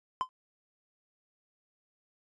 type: tone with exponential decay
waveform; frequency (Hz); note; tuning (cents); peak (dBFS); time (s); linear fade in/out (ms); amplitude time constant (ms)
triangle; 1027; C6; -33; -21; 0.21-0.29; 0; 16
effects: resampled to 22050 Hz